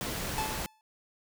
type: noise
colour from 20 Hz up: pink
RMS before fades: -35 dBFS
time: 0.01-0.66 s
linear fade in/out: 0 ms
type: tone with exponential decay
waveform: 45% pulse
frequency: 870 Hz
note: A5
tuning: 20 cents flat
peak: -28 dBFS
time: 0.38-0.81 s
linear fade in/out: 1 ms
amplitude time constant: 92 ms
effects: none